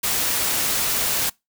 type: noise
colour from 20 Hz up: white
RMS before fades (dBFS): -22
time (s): 0.03-1.3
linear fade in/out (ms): 10
effects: noise-tail reverb RT60 0.2 s tail -24 dB re dry